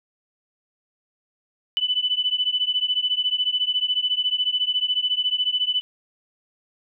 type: beating tone pair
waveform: sine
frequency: 2986 / 3000 Hz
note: F#7 / F#7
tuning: +15 / +23 cents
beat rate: 14 Hz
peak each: -23 dBFS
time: 1.77-5.81 s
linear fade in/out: 0 ms
effects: none